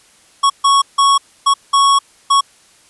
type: tone bursts at uneven times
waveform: square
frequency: 1108.7 Hz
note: C#6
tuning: in tune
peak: -9 dBFS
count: 6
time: 0.43-0.5 / 0.64-0.82 / 0.98-1.18 / 1.46-1.54 / 1.73-1.99 / 2.3-2.41 s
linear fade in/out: 10 ms
effects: white hiss -49 dBFS RMS until 2.89 s + resampled to 24000 Hz